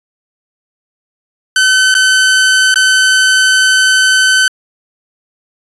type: tone with dropouts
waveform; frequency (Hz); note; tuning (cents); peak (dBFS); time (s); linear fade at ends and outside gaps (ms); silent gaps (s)
sawtooth; 1524; G6; -49; -3; 1.56-4.48; 2; 1.942-1.95 / 2.742-2.758
effects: resampled to 24000 Hz